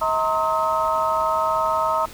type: harmonic tone with a mistuned harmonic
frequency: 212.7 Hz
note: G#3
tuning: 42 cents sharp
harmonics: 3 / 4 / 5 / 6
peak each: -24 / -23 / -26 / -23 dBFS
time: 0.01-2.06 s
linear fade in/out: 10 ms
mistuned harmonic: 4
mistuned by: +140 cents
effects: pink hiss -41 dBFS RMS until 2.13 s